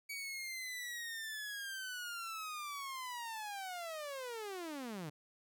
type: linear sweep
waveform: sawtooth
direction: down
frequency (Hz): 2273 to 141.1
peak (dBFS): -38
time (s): 0.09-5.1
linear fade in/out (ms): 10
effects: none